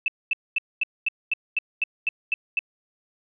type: tone bursts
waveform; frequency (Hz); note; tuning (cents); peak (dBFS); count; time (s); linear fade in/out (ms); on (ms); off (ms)
sine; 2637; E7; 0; -19; 11; 0.06-2.591; 2; 21; 230
effects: none